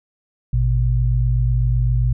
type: tone pair together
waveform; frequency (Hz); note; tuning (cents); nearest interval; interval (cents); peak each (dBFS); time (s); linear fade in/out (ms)
sine; 54.48 / 122.3; A1 / B2; -16 / -16; octave + major second; 1400; -17; 0.53-2.13; 5
effects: none